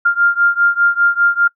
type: beating tone pair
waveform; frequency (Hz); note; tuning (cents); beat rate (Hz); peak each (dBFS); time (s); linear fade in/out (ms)
sine; 1396.9 / 1401.9; F6 / F6; 0 / +6; 5; -13 / -14; 0.05-1.48; 10
effects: noise-tail reverb RT60 0.1 s tail -26 dB re dry